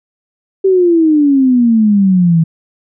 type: exponential sweep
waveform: sine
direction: down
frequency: 390.5 to 159.7 Hz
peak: -6 dBFS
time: 0.64-2.44 s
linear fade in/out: 10 ms
effects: none